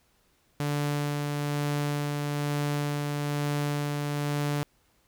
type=tone with tremolo; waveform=sawtooth; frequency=145.8 Hz; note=D3; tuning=12 cents flat; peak=-22 dBFS; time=0.6-4.63 s; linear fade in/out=0 ms; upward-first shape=sine; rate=1.1 Hz; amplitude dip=25%; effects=pink hiss -67 dBFS RMS until 5.07 s